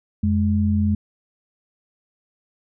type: tone pair together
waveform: sine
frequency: 88.1 / 209.5 Hz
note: F2 / G#3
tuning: +16 / +15 cents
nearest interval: octave + minor third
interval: 1499 cents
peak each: -19 dBFS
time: 0.23-0.95 s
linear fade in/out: 5 ms
effects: none